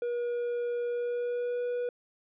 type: tone with pitch glide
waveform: triangle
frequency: 480.1 to 487.6 Hz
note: B4 to B4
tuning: -49 to -22 cents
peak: -27 dBFS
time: 0.02-1.89 s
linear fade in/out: 2 ms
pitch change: +27 cents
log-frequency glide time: 0.86-1.62 s
effects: resampled to 8000 Hz